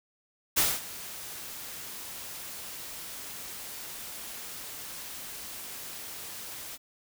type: noise with ADSR envelope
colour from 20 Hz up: white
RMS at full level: -23 dBFS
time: 0.56-6.78 s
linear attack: 19 ms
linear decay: 220 ms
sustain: -18 dB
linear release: 36 ms
effects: none